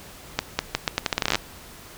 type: accelerating click train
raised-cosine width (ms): 0.2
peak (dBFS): -3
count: 16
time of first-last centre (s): 0.39-1.355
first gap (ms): 200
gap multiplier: 0.8
effects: pink hiss -44 dBFS RMS until 1.97 s